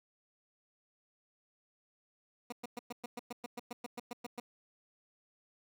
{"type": "tone bursts", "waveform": "15% pulse", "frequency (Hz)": 241.8, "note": "B3", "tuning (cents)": -36, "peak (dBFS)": -33, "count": 15, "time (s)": [2.5, 4.4], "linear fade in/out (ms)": 5, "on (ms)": 24, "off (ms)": 110, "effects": []}